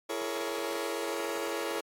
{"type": "chord", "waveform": "sawtooth", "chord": "A# half-diminished seventh", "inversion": "second", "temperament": "just", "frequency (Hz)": [335.6, 419.5, 466.2, 559.4], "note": ["E4", "G#4", "A#4", "C#5"], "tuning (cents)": [31, 17, 0, 16], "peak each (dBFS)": -34, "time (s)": [0.09, 1.81], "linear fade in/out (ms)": 10, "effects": ["AAC 48 kbps"]}